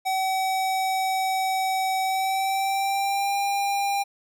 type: tone with pitch glide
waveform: square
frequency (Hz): 760 to 799.6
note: F#5 to G5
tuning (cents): +46 to +34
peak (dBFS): -23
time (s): 0.05-4.04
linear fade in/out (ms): 20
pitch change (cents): +88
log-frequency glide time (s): 2.03-3.37
effects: none